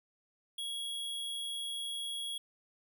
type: tone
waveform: square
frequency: 3322 Hz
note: G#7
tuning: in tune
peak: -37 dBFS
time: 0.58-2.38 s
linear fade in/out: 5 ms
effects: none